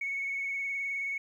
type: tone with vibrato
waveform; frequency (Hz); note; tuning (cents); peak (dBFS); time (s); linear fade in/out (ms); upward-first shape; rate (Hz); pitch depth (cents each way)
sine; 2214; C#7; -3; -30; 0.01-1.18; 5; sine; 19; 21
effects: tanh soft clip ceiling -26 dBFS + 11-bit